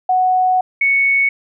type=tone pair in turn; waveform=sine; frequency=740 / 2217 Hz; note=F#5 / C#7; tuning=0 / 0 cents; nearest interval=octave + perfect fifth; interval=1900 cents; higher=second; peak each=-11 dBFS; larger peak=neither; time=0.09-0.61 / 0.81-1.29 s; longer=first; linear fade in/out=5 ms; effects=none